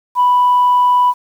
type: tone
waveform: sine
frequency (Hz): 987.8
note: B5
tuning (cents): 0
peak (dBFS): -7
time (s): 0.15-1.14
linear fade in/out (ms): 50
effects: tanh soft clip ceiling -5 dBFS + 7-bit